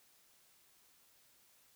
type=silence; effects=white hiss -68 dBFS RMS until 1.75 s